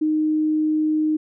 sine tone, 309 Hz, D#4, 12 cents flat, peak -17 dBFS, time 0.01-1.17 s, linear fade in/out 10 ms, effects none

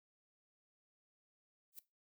violet noise with exponential growth, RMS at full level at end -45 dBFS, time 1.72-1.79 s, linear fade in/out 2 ms, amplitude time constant 15 ms, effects noise-tail reverb RT60 0.2 s tail -17 dB re dry

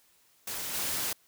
white noise with level steps, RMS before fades -36 / -32 dBFS, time 0.47-1.13 s, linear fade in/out 5 ms, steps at 0.73 s, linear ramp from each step 20 ms, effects white hiss -65 dBFS RMS until 1.27 s

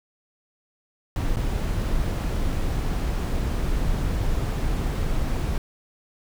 brown noise with dropouts, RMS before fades -24 dBFS, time 1.16-5.58 s, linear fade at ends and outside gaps 1 ms, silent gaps 1.361-1.368 s, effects none

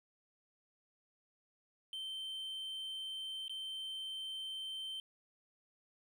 triangle tone with dropouts, 3109 Hz, G7, 15 cents flat, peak -39 dBFS, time 1.93-5 s, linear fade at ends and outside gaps 1 ms, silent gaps 3.481-3.495 s, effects none

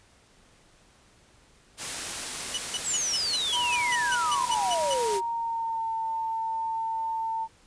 white noise, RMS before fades -33 dBFS, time 1.77-5.21 s, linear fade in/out 50 ms
sawtooth tone bursts, 2959 Hz, F#7, 1 cent flat, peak -24 dBFS, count 13, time 2.54-4.941 s, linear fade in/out 5 ms, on 37 ms, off 160 ms
sine exponential sweep, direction down, 8100 to 369.4 Hz, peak -26 dBFS, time 2.83-5.22 s, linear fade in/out 50 ms
sine tone with pitch glide, 969 to 898.9 Hz, B5 to A5, -33 to +37 cents, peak -27 dBFS, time 3.52-7.48 s, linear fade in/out 50 ms, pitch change -130 cents, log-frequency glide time 4.55-5.88 s
effects pink hiss -59 dBFS RMS until 7.66 s + resampled to 22050 Hz

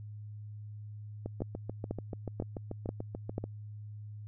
two click trains, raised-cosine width 2 ms, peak -20 / -24 dBFS, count 5 / 16, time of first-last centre 1.42-3.381 / 1.26-3.44 s, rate 2.04 / 6.88 Hz, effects added 105 Hz sine -42 dBFS peak until 4.27 s

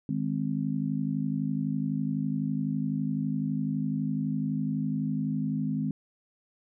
sine chord, Ab major, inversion second, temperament just, 155.74 / 207.7 / 259.6 Hz, Eb3 / Ab3 / C4, +2 / 0 / -13 cents, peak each -31 dBFS, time 0.09-5.91 s, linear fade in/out 2 ms, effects none

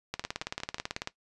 two click trains, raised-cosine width 0.2 ms, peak -15 / -22 dBFS, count 18 / 5, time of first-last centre 0.14-1.074 / 0.24-0.965 s, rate 18.2 / 5.52 Hz, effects noise-tail reverb RT60 0.1 s tail -17 dB re dry + resampled to 24000 Hz

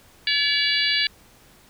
harmonic tone with a mistuned harmonic, 571 Hz, D5, 49 cents flat, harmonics 3 / 4 / 5 / 6 / 7 / 8, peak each -26 / -26 / -26 / -26 / -26 / -26 dBFS, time 0.27-1.07 s, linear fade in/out 2 ms, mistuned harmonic 8, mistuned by +21 cents, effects pink hiss -53 dBFS RMS until 1.69 s

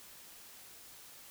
silence, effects white hiss -54 dBFS RMS until 1.3 s

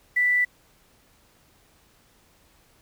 sine tone with quantisation, 1975.5 Hz, B6, in tune, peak -18 dBFS, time 0.16-0.45 s, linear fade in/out 10 ms, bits 8, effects pink hiss -60 dBFS RMS until 2.81 s

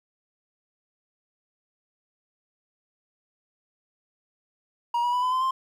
triangle tone with pitch steps, 950 / 969.4 / 989.2 / 1009.4 / 1030 / 1051.1 Hz, A#5 / B5 / B5 / B5 / C6 / C6, +33 / -32 / +3 / +38 / -28 / +8 cents, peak -20 dBFS, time 4.94-5.51 s, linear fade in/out 5 ms, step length 95 ms, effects 10-bit

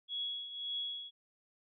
sine tone with tremolo, 3347 Hz, G#7, 13 cents sharp, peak -34 dBFS, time 0.08-1.11 s, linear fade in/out 50 ms, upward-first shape triangle, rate 1.8 Hz, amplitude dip 70%, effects none

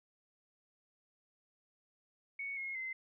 sine tone with pitch steps, 2222 / 2159 / 2064 Hz, C#7 / C#7 / C7, +4 / -46 / -24 cents, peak -38 dBFS, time 2.39-2.93 s, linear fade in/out 5 ms, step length 180 ms, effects none

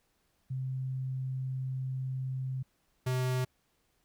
sine / square tone pair in turn, 130.81 / 127.75 Hz, C3 / C3, 0 / -41 cents, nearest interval unison, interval 41 cents, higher first, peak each -32 / -29 dBFS, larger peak second, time 0.5-2.63 / 3.06-3.45 s, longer first, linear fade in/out 10 ms, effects pink hiss -74 dBFS RMS until 4.04 s

